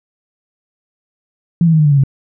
sine tone with pitch steps, 169.7 / 163.54 / 157.61 / 151.89 / 146.37 / 141.06 / 135.94 Hz, F3 / E3 / D#3 / D#3 / D3 / C#3 / C#3, -49 / -13 / +23 / -41 / -5 / +31 / -33 cents, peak -7 dBFS, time 1.61-2.037 s, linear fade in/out 2 ms, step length 61 ms, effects none

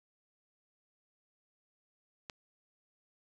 click, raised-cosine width 0.2 ms, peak -24 dBFS, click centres 2.298 s, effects none

